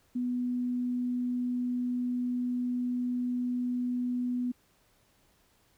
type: tone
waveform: sine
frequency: 246.9 Hz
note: B3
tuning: in tune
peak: -28 dBFS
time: 0.15-4.52 s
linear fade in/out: 10 ms
effects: pink hiss -67 dBFS RMS until 5.77 s